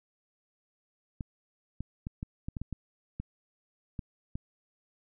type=clicks; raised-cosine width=5 ms; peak=-23 dBFS; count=11; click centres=1.208 / 1.806 / 2.069 / 2.229 / 2.485 / 2.568 / 2.616 / 2.727 / 3.2 / 3.992 / 4.355 s; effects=none